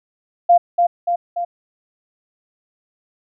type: tone with echo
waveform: sine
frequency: 696 Hz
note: F5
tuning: 6 cents flat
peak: -7 dBFS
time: 0.49-0.58 s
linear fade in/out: 10 ms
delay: 290 ms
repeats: 3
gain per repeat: -4 dB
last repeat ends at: 1.45 s
effects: none